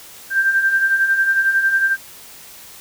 sine beating tone pair, 1568 / 1579 Hz, G6 / G6, 0 / +12 cents, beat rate 11 Hz, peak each -22 / -14 dBFS, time 0.3-1.97 s, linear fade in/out 50 ms, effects white hiss -40 dBFS RMS until 2.8 s

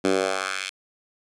10% pulse tone with high-pass filter sweep, 95.3 Hz, G2, 48 cents flat, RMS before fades -25 dBFS, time 0.04-0.7 s, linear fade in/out 10 ms, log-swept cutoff 260 to 2800 Hz, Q 1.5, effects resampled to 22050 Hz

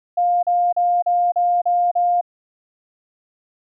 sine tone bursts, 705 Hz, F5, 16 cents sharp, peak -14 dBFS, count 7, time 0.17-2.212 s, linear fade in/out 10 ms, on 260 ms, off 37 ms, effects none

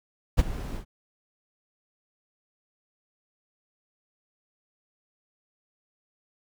brown noise with ADSR envelope, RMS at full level -17 dBFS, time 0.37-0.85 s, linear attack 24 ms, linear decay 26 ms, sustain -16 dB, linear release 84 ms, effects none

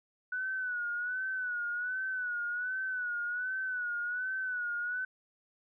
sine tone with vibrato, 1480 Hz, F#6, in tune, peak -32 dBFS, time 0.32-5.05 s, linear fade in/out 5 ms, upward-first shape sine, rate 1.3 Hz, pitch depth 67 cents each way, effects none

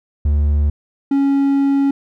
triangle tone pair in turn, 73.42 / 277.2 Hz, D2 / C#4, 0 / 0 cents, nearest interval octave + major seventh, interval 2300 cents, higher second, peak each -10 dBFS, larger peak neither, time 0.25-0.7 / 1.11-1.91 s, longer second, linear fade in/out 5 ms, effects none

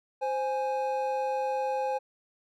triangle tone pair together, 522.6 / 830.6 Hz, C5 / G#5, -2 / 0 cents, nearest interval minor sixth, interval 802 cents, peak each -28 dBFS, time 0.21-1.99 s, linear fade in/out 20 ms, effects none

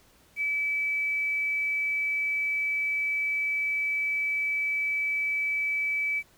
sine tone with quantisation, 2300 Hz, D7, 37 cents flat, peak -25 dBFS, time 0.36-6.23 s, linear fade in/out 50 ms, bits 9, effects pink hiss -60 dBFS RMS until 6.37 s

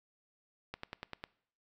slowing click train, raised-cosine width 0.3 ms, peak -24 dBFS, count 6, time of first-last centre 0.74-1.239 s, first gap 94 ms, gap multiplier 1.03, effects noise-tail reverb RT60 0.6 s tail -22 dB re dry

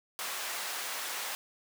pink high-pass noise, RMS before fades -37 dBFS, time 0.19-1.35 s, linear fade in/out 0 ms, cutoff 870 Hz, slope 12 dB/octave, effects none

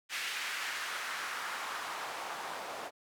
white noise with band-pass filter sweep, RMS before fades -39 dBFS, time 0.09-2.91 s, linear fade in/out 50 ms, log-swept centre 2200 to 710 Hz, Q 1.5, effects none

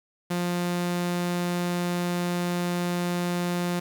sawtooth tone, 175.9 Hz, F3, 13 cents sharp, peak -21 dBFS, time 0.3-3.8 s, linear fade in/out 10 ms, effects 8-bit

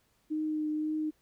sine tone with vibrato, 307.4 Hz, D#4, 21 cents flat, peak -29 dBFS, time 0.3-1.11 s, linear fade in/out 20 ms, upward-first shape triangle, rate 1.9 Hz, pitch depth 17 cents each way, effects pink hiss -71 dBFS RMS until 1.21 s

